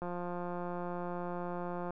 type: click train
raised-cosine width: 1 ms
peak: -26 dBFS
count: 333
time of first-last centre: 0.02-1.906 s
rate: 176 Hz
effects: none